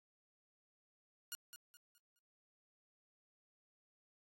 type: tone with echo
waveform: 5% pulse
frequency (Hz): 1436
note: F6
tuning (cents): +48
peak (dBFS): -31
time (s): 1.32-1.35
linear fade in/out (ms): 0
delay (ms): 210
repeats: 4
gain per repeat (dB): -9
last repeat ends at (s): 2.19
effects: AAC 64 kbps